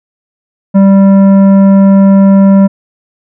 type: tone with tanh clipping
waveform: sine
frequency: 195.6 Hz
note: G3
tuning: 4 cents flat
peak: -3 dBFS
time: 0.74-2.68 s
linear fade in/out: 20 ms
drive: 11 dB
effects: none